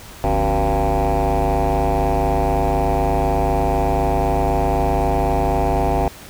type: tone with frequency modulation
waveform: sine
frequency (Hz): 377.9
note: F#4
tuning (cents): +37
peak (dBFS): -12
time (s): 0.24-6.08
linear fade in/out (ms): 0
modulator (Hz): 104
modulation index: 4.6
effects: tanh soft clip ceiling -14 dBFS + pink hiss -39 dBFS RMS until 6.29 s